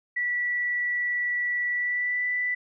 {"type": "tone with pitch glide", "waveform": "sine", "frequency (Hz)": [1953, 1981.4], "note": ["B6", "B6"], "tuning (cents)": [-20, 5], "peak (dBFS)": -24, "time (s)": [0.16, 2.55], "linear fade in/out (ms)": 10, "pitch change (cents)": 25, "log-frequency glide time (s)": [1.7, 2.25], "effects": []}